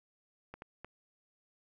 clicks, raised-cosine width 0.5 ms, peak -30 dBFS, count 3, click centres 0.54 / 0.621 / 0.846 s, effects 12-bit

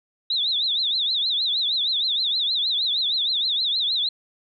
sine tone with vibrato, 3747 Hz, A#7, 8 cents sharp, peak -20 dBFS, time 0.3-4.09 s, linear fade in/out 5 ms, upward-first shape triangle, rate 6.4 Hz, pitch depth 210 cents each way, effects none

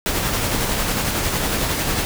pink noise with tremolo, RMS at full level -20 dBFS, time 0.06-2.05 s, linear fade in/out 0 ms, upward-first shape sine, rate 11 Hz, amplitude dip 30%, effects none

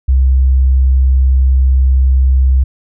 sine tone, 65.41 Hz, C2, in tune, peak -6 dBFS, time 0.08-2.64 s, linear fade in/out 10 ms, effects none

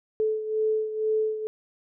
sine beating tone pair, 434.1 / 436.2 Hz, A4 / A4, -23 / -15 cents, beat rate 2.1 Hz, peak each -24 / -30 dBFS, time 0.2-1.47 s, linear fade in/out 0 ms, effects none

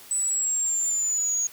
sine exponential sweep, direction down, 7990 to 6645 Hz, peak -21 dBFS, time 0.11-1.47 s, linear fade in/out 2 ms, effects tanh soft clip ceiling -19 dBFS + white hiss -47 dBFS RMS until 1.52 s

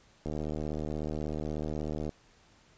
click train, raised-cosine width 2 ms, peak -22 dBFS, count 141, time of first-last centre 0.26-2.092 s, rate 76.4 Hz, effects pink hiss -62 dBFS RMS until 2.77 s + resampled to 16000 Hz

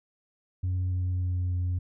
sine tone with pitch steps, 91.5 / 90.87 / 90.24 / 89.62 Hz, F#2 / F#2 / F#2 / F2, -19 / -31 / -43 / +45 cents, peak -23 dBFS, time 0.63-1.79 s, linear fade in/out 10 ms, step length 290 ms, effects tanh soft clip ceiling -24 dBFS

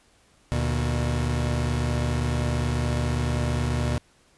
30% pulse tone pair together, 74.74 / 120 Hz, D2 / B2, +31 / -49 cents, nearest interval minor sixth, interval 820 cents, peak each -23 dBFS, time 0.52-3.98 s, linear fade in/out 0 ms, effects pink hiss -60 dBFS RMS until 4.37 s + resampled to 24000 Hz

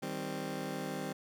20% pulse chord, C minor, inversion first, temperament just, 156.98 / 196.22 / 261.6 Hz, Eb3 / G3 / C4, +16 / +2 / 0 cents, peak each -37 / -36 / -36 dBFS, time 0.02-1.13 s, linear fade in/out 10 ms, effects none

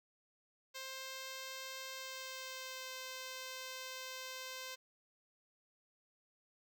5% pulse tone with pitch glide, 526 to 518.2 Hz, C5 to C5, +9 to -17 cents, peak -33 dBFS, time 0.74-4.76 s, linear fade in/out 20 ms, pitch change -26 cents, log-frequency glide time 1.95-2.9 s, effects none

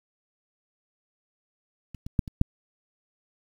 clicks, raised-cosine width 5 ms, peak -28 / -23 / -9 / -24 / -6 dBFS, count 5, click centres 1.947 / 2.065 / 2.192 / 2.278 / 2.414 s, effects 8-bit

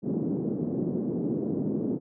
white band-pass noise, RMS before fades -29 dBFS, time 0.02-2 s, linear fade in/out 50 ms, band 160 to 340 Hz, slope 24 dB/octave, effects none

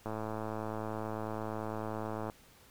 click train, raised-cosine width 1 ms, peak -24 dBFS, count 245, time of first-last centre 0.06-2.299 s, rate 109 Hz, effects pink hiss -60 dBFS RMS until 2.7 s

